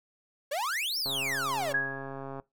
45% pulse exponential two-way sweep, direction up then down, 531 to 5588 to 531 Hz, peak -29 dBFS, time 0.51-1.73 s, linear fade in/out 10 ms, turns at 0.98 s
click train, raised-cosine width 1 ms, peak -26 dBFS, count 183, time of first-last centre 1.06-2.398 s, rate 136 Hz
sine tone with exponential decay, 1661.2 Hz, G#6, in tune, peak -22 dBFS, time 1.74-2.25 s, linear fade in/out 5 ms, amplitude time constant 110 ms
effects noise-tail reverb RT60 0.2 s tail -21 dB re dry

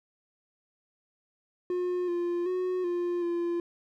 triangle tone with pitch steps, 358.9 / 348.2 / 366.4 / 350.5 / 344.2 Hz, F4 / F4 / F#4 / F4 / F4, +47 / -5 / -17 / +6 / -25 cents, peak -25 dBFS, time 1.7-3.6 s, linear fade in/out 2 ms, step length 380 ms, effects none

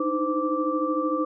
sine tone cluster, 302.1 / 315.3 / 514 / 1169 Hz, D4 / D#4 / C5 / D6, +49 / +23 / -31 / -8 cents, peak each -28 dBFS, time 0-1.25 s, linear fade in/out 5 ms, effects none

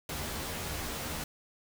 pink noise with comb filter, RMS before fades -37 dBFS, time 0.09-1.24 s, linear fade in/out 2 ms, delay 13 ms, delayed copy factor +0.65, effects none

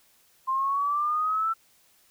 sine exponential sweep, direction up, 1046.5 to 1340 Hz, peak -23 dBFS, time 0.47-1.54 s, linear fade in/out 20 ms, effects white hiss -62 dBFS RMS until 2.1 s

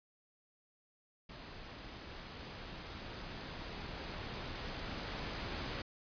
pink noise with level ramp, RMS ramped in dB -50 to -40 dBFS, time 1.29-5.82 s, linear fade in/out 5 ms, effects resampled to 11025 Hz

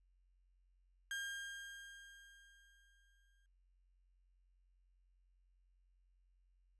35% pulse tone with exponential decay, 1607 Hz, G6, 43 cents sharp, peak -38 dBFS, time 1.11-3.46 s, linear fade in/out 1 ms, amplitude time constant 510 ms, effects added 45 Hz sine -70 dBFS peak until 6.79 s + resampled to 24000 Hz

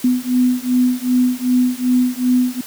sine beating tone pair, 249 / 251.6 Hz, B3 / B3, +14 / +32 cents, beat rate 2.6 Hz, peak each -16 dBFS, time 0.04-2.61 s, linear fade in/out 5 ms, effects white hiss -35 dBFS RMS until 2.66 s + high-pass 80 Hz 12 dB/octave

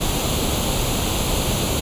pink noise with comb filter, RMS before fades -21 dBFS, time 0-1.81 s, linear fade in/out 20 ms, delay 0.28 ms, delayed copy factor +0.65, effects resampled to 32000 Hz

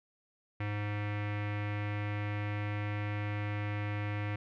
square tone with low-pass filter, 103.83 Hz, G#2, in tune, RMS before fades -35 dBFS, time 0.6-4.36 s, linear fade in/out 5 ms, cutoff 2200 Hz, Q 3.5, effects none

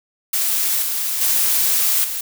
blue noise with level steps, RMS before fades -19 / -22 / -17 / -25 dBFS, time 0.33-2.21 s, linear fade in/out 5 ms, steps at 0.82 / 1.21 / 2.04 s, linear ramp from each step 5 ms, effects none

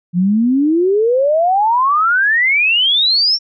sine exponential sweep, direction up, 169.8 to 5570 Hz, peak -10 dBFS, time 0.13-3.39 s, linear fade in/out 50 ms, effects none

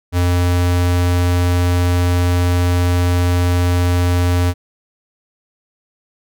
square tone, 88.5 Hz, F2, 23 cents sharp, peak -13 dBFS, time 0.12-4.54 s, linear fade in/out 50 ms, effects none

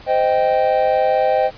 triangle chord, C minor, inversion none, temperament equal with one note detuned, 517.8 / 622.3 / 784 Hz, C5 / Eb5 / G5, -18 / 0 / 0 cents, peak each -16 dBFS, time 0.06-1.51 s, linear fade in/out 50 ms, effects pink hiss -41 dBFS RMS until 1.57 s + resampled to 11025 Hz

